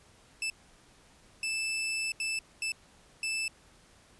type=tone bursts at uneven times; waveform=sawtooth; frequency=2637 Hz; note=E7; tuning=in tune; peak=-27 dBFS; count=5; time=0.42-0.5 / 1.43-2.12 / 2.2-2.39 / 2.62-2.72 / 3.23-3.48 s; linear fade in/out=2 ms; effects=pink hiss -60 dBFS RMS until 4.19 s + resampled to 24000 Hz